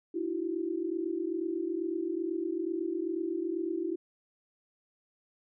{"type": "tone cluster", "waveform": "sine", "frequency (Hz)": [307.9, 335.9, 378.2], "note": ["D#4", "E4", "F#4"], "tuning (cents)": [-18, 33, 38], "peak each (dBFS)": [-38, -32, -36], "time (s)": [0.14, 3.96], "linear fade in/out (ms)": 10, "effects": []}